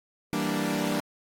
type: chord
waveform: sawtooth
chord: E half-diminished seventh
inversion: none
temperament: equal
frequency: 164.81 / 196 / 233.1 / 293.7 Hz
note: E3 / G3 / Bb3 / D4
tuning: 0 / 0 / 0 / 0 cents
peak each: -30 / -27 / -28 / -26 dBFS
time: 0.33-1 s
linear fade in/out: 0 ms
effects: AAC 48 kbps